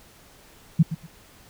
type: tone with echo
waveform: sine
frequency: 162.2 Hz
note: E3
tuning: 28 cents flat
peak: -11 dBFS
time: 0.79-0.83 s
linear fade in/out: 10 ms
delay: 120 ms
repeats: 2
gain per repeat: -13 dB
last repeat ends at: 1.07 s
effects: pink hiss -52 dBFS RMS until 1.49 s